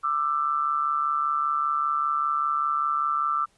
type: tone pair together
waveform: sine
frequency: 1185 / 1330.1 Hz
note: D6 / E6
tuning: +15 / +15 cents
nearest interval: major second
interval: 200 cents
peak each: -25 dBFS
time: 0.03-3.46 s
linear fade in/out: 20 ms
effects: pink hiss -64 dBFS RMS until 3.57 s + resampled to 24000 Hz